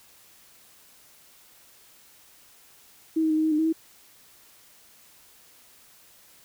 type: tone with pitch steps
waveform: sine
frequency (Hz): 320.5 / 316.6 / 310.8 / 313.7 / 316 / 303.2 / 318.9 / 323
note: E4 / D#4 / D#4 / D#4 / D#4 / D#4 / D#4 / E4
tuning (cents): -49 / +30 / -2 / +14 / +27 / -45 / +43 / -35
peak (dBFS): -20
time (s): 3.16-3.728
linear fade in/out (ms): 10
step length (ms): 71
effects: white hiss -55 dBFS RMS until 6.44 s